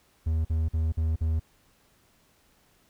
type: tone bursts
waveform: triangle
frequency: 79.9 Hz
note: D#2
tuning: 47 cents sharp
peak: -21 dBFS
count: 5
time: 0.26-1.398 s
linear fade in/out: 10 ms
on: 190 ms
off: 47 ms
effects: pink hiss -64 dBFS RMS until 2.89 s